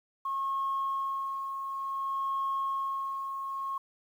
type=tone with tremolo; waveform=sine; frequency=1086 Hz; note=C#6; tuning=36 cents flat; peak=-27 dBFS; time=0.25-3.78 s; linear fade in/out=5 ms; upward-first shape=sine; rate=0.56 Hz; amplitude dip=50%; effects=tanh soft clip ceiling -24 dBFS + 10-bit